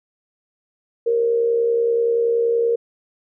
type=tone with amplitude modulation; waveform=sine; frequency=466.2 Hz; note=A#4; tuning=in tune; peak=-13 dBFS; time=1.06-2.76 s; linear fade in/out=10 ms; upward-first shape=sine; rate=70.5 Hz; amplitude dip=50%; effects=none